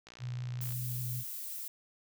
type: click train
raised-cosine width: 0.2 ms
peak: -33 dBFS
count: 40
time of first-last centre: 0.07-0.723 s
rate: 59.7 Hz
type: tone with vibrato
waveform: sine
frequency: 123.2 Hz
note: B2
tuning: 4 cents flat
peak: -35 dBFS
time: 0.19-1.24 s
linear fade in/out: 50 ms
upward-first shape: triangle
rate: 5.3 Hz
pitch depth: 12 cents each way
type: noise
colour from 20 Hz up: violet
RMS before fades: -41 dBFS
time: 0.61-1.68 s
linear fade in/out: 2 ms
effects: none